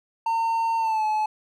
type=tone with pitch glide; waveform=triangle; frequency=910 to 858.9 Hz; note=A#5 to A5; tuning=-42 to -42 cents; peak=-19 dBFS; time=0.26-1.26 s; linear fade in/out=5 ms; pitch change=-100 cents; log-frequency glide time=0.78-1.05 s; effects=none